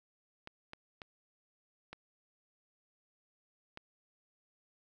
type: clicks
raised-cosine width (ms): 0.3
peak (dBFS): -29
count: 5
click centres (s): 0.474 / 0.734 / 1.018 / 1.93 / 3.774
effects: none